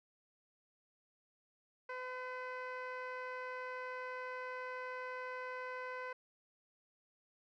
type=tone with low-pass filter; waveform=15% pulse; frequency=507 Hz; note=B4; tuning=45 cents sharp; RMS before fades=-44 dBFS; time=1.89-6.13 s; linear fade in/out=5 ms; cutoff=2200 Hz; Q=0.97; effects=none